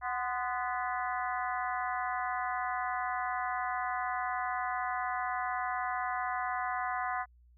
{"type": "harmonic tone with a mistuned harmonic", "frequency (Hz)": 246.9, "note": "B3", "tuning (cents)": 0, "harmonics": [3, 4, 5, 6, 7, 8], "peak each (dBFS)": [-35, -37, -39, -41, -42, -43], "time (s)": [0.01, 7.26], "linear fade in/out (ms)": 50, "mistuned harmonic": 4, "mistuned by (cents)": 70, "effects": ["added 60 Hz sine -58 dBFS peak until 7.57 s"]}